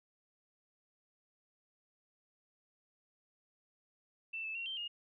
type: tone with pitch steps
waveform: sine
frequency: 2666 / 2623 / 2739 / 3133 / 2850 Hz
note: E7 / E7 / F7 / G7 / F7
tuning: +19 / -9 / -34 / -2 / +34 cents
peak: -38 dBFS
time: 4.33-4.88 s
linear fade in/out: 10 ms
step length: 110 ms
effects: none